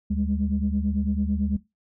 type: tone cluster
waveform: sine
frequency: 74.9 / 200.1 / 209.1 Hz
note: D2 / G3 / G#3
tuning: +35 / +36 / +12 cents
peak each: -26 dBFS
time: 0.1-1.57 s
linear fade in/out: 10 ms
effects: noise-tail reverb RT60 0.2 s tail -18 dB re dry + tanh soft clip ceiling -13 dBFS